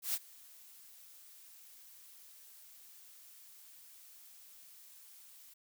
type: noise with ADSR envelope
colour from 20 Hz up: blue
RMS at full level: -33 dBFS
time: 0.02-5.54 s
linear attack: 120 ms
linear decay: 43 ms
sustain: -24 dB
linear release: 10 ms
effects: none